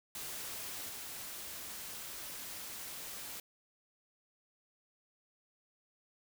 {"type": "noise with level steps", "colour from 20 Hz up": "white", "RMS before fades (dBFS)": [-43, -45], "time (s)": [0.15, 3.4], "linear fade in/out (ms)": 2, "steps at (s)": 0.89, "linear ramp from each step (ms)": 2, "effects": []}